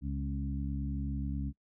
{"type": "harmonic tone with a mistuned harmonic", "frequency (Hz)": 69.3, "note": "C#2", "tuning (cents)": 0, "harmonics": [1, 2, 3, 4], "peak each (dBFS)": [-35, -38, -40, -41], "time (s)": [0.01, 1.53], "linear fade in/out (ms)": 50, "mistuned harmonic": 2, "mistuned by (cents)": 19, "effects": ["noise-tail reverb RT60 0.1 s tail -23 dB re dry"]}